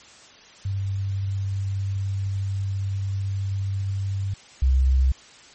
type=tone pair in turn; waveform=sine; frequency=98 / 65.41 Hz; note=G2 / C2; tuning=0 / 0 cents; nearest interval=perfect fifth; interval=700 cents; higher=first; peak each=-23 / -15 dBFS; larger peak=second; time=0.65-4.34 / 4.62-5.12 s; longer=first; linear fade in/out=5 ms; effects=white hiss -48 dBFS RMS until 5.54 s + MP3 32 kbps